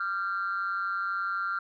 sine tone with amplitude modulation, 1381 Hz, F6, 20 cents flat, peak -23 dBFS, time 0-1.59 s, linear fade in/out 5 ms, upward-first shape sine, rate 188 Hz, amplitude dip 85%, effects tanh soft clip ceiling -22 dBFS

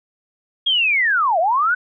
sine linear two-way sweep, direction down then up, 3305 to 622.3 to 1527 Hz, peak -14 dBFS, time 0.66-1.75 s, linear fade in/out 10 ms, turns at 1.39 s, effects none

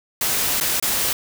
white noise with dropouts, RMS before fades -21 dBFS, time 0.21-1.13 s, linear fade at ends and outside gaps 2 ms, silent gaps 0.601-0.609 / 0.799-0.825 s, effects none

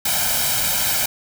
white noise with comb filter, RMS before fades -20 dBFS, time 0.05-1.06 s, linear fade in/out 5 ms, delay 1.3 ms, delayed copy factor +0.75, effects none

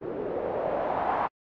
blue noise with low-pass filter sweep, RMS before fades -29 dBFS, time 0.01-1.28 s, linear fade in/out 20 ms, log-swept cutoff 370 to 900 Hz, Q 3.1, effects low-pass 2000 Hz 12 dB/octave + AAC 48 kbps

